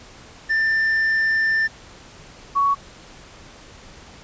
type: tone pair in turn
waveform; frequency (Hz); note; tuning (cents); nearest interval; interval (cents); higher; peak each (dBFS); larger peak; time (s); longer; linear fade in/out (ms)
triangle / sine; 1784 / 1118.3; A6 / C#6; +23 / +15; minor sixth; 808; first; -15 / -15; neither; 0.49-1.68 / 2.55-2.75; first; 20
effects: pink hiss -44 dBFS RMS until 4.23 s + resampled to 16000 Hz